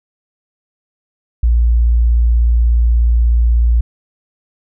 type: tone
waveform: sine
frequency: 58.27 Hz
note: A#1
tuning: in tune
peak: -8 dBFS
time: 1.43-3.81 s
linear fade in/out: 5 ms
effects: none